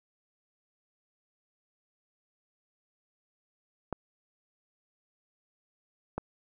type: clicks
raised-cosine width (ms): 1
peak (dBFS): -18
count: 2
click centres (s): 3.927 / 6.18
effects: none